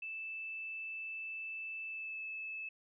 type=tone with pitch glide; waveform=sine; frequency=2637 to 2610 Hz; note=E7 to E7; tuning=0 to -18 cents; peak=-40 dBFS; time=0.02-2.69 s; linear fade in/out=5 ms; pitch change=-18 cents; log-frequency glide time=1.86-2.24 s; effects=none